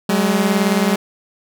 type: beating tone pair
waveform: sawtooth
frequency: 190.8 / 209.8 Hz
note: G3 / G#3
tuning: -47 / +18 cents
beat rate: 19 Hz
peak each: -13 dBFS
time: 0.09-0.96 s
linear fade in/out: 5 ms
effects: none